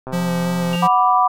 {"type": "click train", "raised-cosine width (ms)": 1, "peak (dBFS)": -16, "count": 90, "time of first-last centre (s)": [0.07, 0.755], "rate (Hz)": 130}
{"type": "tone with vibrato", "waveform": "square", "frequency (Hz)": 174.4, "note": "F3", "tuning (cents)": -2, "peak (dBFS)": -19, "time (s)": [0.12, 0.88], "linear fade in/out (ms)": 20, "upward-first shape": "square", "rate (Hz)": 3, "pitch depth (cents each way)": 12}
{"type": "tone with exponential decay", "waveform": "sine", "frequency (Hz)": 2794, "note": "F7", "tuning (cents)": 0, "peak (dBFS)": -24, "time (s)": [0.73, 1.19], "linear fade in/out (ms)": 1, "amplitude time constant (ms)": 100}
{"type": "chord", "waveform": "sine", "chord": "B minor", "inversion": "second", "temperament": "equal", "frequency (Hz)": [740, 987.8, 1174.7], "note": ["F#5", "B5", "D6"], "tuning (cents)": [0, 0, 0], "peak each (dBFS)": -16, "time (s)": [0.82, 1.28], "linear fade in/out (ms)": 10}
{"effects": []}